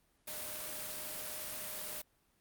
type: tone in noise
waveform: sine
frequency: 610 Hz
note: D#5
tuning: 34 cents flat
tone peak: -52 dBFS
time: 0.27-2.02 s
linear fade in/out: 10 ms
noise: white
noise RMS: -42 dBFS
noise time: 0.27-2.02 s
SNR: -13 dB
effects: pink hiss -73 dBFS RMS until 2.4 s + Opus 32 kbps